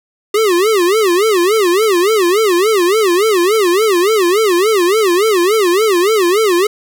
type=tone with vibrato; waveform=square; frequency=392 Hz; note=G4; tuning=in tune; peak=-10 dBFS; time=0.34-6.67 s; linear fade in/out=5 ms; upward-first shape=sine; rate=3.5 Hz; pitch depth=230 cents each way; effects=none